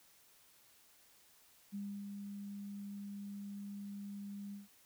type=tone with ADSR envelope; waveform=sine; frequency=201.4 Hz; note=G3; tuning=47 cents sharp; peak=-39 dBFS; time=1.72-4.68 s; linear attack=28 ms; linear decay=290 ms; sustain=-4 dB; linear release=150 ms; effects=white hiss -66 dBFS RMS until 4.85 s